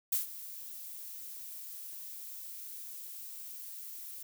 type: noise with ADSR envelope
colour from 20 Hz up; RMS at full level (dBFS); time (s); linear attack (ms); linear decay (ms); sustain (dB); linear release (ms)
violet; -29; 0.12-4.23; 7; 130; -16; 4
effects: none